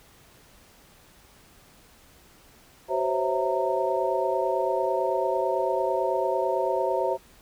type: tone cluster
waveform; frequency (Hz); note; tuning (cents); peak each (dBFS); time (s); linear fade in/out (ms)
sine; 378.6 / 516 / 545 / 658 / 921; F#4 / C5 / C#5 / E5 / A#5; +40 / -24 / -29 / -3 / -21; -29; 2.88-7.18; 50
effects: pink hiss -55 dBFS RMS until 7.41 s